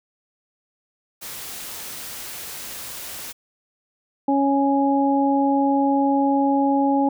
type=noise; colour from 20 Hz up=white; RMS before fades=-34 dBFS; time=1.21-3.33 s; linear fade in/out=20 ms
type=harmonic tone; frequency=277.2 Hz; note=C#4; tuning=in tune; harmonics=1 / 2 / 3; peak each=-18 / -25 / -21 dBFS; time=4.28-7.09 s; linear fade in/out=5 ms
effects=none

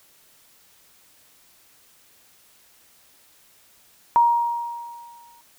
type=tone with exponential decay; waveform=sine; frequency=943 Hz; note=A#5; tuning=20 cents sharp; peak=-11 dBFS; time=4.16-5.41 s; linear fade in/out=0 ms; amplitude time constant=270 ms; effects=white hiss -56 dBFS RMS until 5.58 s

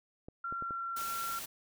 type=clicks; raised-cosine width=2 ms; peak=-32 dBFS; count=4; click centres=0.285 / 0.525 / 0.624 / 0.708 s
type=tone with pitch glide; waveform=sine; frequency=1372 to 1364.1 Hz; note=F6 to F6; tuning=-31 to -41 cents; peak=-35 dBFS; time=0.44-1.39 s; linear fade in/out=5 ms; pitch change=-10 cents; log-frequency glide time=0.56-0.78 s
type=noise; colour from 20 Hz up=white; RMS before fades=-42 dBFS; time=0.96-1.46 s; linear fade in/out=10 ms
effects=none

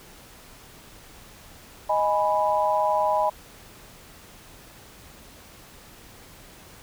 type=chord; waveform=sine; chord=G# minor; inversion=second; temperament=equal; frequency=622.3 / 830.6 / 987.8 Hz; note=D#5 / G#5 / B5; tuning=0 / 0 / 0 cents; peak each=-24 dBFS; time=1.89-3.3 s; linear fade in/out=10 ms; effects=pink hiss -48 dBFS RMS until 6.82 s

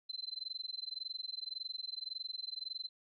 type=tone with amplitude modulation; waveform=sine; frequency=4077 Hz; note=C8; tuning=46 cents flat; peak=-36 dBFS; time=0.09-2.89 s; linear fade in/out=10 ms; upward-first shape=sine; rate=21.8 Hz; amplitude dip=100%; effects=none

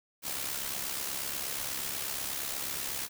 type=noise with amplitude modulation; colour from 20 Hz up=white; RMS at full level=-33 dBFS; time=0.22-3.09 s; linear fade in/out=50 ms; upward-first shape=sine; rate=68.3 Hz; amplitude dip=55%; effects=none

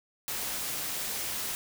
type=noise; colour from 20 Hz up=white; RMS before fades=-34 dBFS; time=0.28-1.55 s; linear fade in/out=0 ms; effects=none

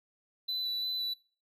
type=tone with vibrato; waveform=triangle; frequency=3983 Hz; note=B7; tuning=14 cents sharp; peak=-30 dBFS; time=0.48-1.14 s; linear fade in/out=10 ms; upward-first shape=square; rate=2.9 Hz; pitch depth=10 cents each way; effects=noise-tail reverb RT60 0.4 s tail -22 dB re dry

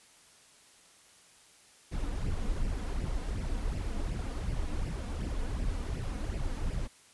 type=noise with flanger; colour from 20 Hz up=brown; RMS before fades=-33 dBFS; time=1.91-6.88 s; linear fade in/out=20 ms; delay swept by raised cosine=0.38 to 4.18 ms; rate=2.7 Hz; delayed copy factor=+0.65; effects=white hiss -59 dBFS RMS until 7.13 s + resampled to 24000 Hz

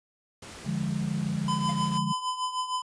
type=noise; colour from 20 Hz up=pink; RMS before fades=-43 dBFS; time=0.42-1.98 s; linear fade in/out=5 ms
type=chord; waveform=sine; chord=D diminished; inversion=none; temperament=equal with one note detuned; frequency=148.37 / 174.61 / 207.7 Hz; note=D3 / F3 / Ab3; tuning=+18 / 0 / 0 cents; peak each=-31 / -31 / -31 dBFS; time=0.66-2.13 s; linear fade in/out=10 ms
type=tone with tremolo; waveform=square; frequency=1012 Hz; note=B5; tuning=42 cents sharp; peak=-26 dBFS; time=1.48-2.82 s; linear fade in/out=2 ms; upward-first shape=triangle; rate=6.5 Hz; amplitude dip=75%
type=tone with exponential decay; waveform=square; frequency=698.5 Hz; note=F5; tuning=in tune; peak=-32 dBFS; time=1.69-1.77 s; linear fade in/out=5 ms; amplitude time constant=16 ms
effects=high-pass 60 Hz 12 dB/octave + resampled to 22050 Hz

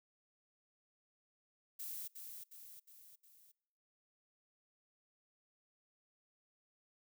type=noise with echo; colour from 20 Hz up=violet; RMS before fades=-45 dBFS; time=1.79-2.08 s; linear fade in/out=10 ms; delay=360 ms; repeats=4; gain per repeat=-5 dB; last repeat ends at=3.52 s; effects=noise-tail reverb RT60 1.0 s tail -26 dB re dry

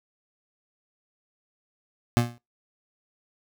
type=tone with exponential decay; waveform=25% pulse; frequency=119.4 Hz; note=A#2; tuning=42 cents sharp; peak=-11 dBFS; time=2.17-2.38 s; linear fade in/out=0 ms; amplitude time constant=45 ms; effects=noise-tail reverb RT60 0.2 s tail -20 dB re dry

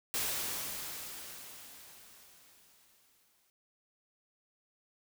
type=noise with exponential decay; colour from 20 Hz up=white; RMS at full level=-33 dBFS; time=0.14-3.5 s; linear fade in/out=0 ms; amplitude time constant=730 ms; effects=none

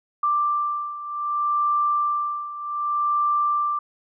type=beating tone pair; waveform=sine; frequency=1179 / 1179.65 Hz; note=D6 / D6; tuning=+6 / +7 cents; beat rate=0.65 Hz; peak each=-22 / -26 dBFS; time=0.23-3.79 s; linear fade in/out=5 ms; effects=none

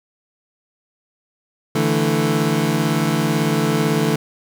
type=chord; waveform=25% pulse; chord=D suspended second; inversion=none; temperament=equal; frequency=146.83 / 164.81 / 220 Hz; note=D3 / E3 / A3; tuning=0 / 0 / 0 cents; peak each=-17 dBFS; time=1.75-4.16 s; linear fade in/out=5 ms; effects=none

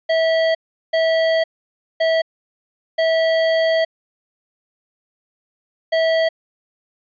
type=tone bursts at uneven times; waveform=square; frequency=650 Hz; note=E5; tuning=24 cents flat; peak=-15 dBFS; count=5; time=0.09-0.55 / 0.93-1.44 / 2-2.22 / 2.98-3.85 / 5.92-6.29 s; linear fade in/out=10 ms; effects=resampled to 11025 Hz + 9-bit

